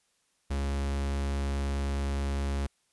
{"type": "tone", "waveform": "45% pulse", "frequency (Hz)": 69.6, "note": "C#2", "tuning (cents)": 8, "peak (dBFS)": -28, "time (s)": [0.5, 2.67], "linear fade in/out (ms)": 10, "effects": ["white hiss -72 dBFS RMS until 2.92 s", "resampled to 24000 Hz"]}